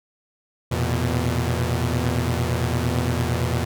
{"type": "tone cluster", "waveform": "sawtooth", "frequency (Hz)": [83.7, 116.2, 125], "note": ["E2", "A#2", "B2"], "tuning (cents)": [27, -5, 21], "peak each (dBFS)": -21, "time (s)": [0.71, 3.65], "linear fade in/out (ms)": 10, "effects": []}